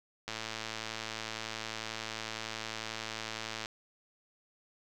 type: click train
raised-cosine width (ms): 0.2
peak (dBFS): -20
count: 376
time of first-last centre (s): 0.28-3.658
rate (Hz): 111
effects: none